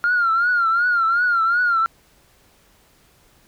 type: tone with vibrato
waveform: sine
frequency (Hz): 1396.9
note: F6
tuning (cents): 0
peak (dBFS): -14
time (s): 0.04-1.86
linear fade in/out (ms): 0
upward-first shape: triangle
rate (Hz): 2.7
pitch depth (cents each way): 110
effects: tanh soft clip ceiling -11 dBFS + pink hiss -56 dBFS RMS until 3.47 s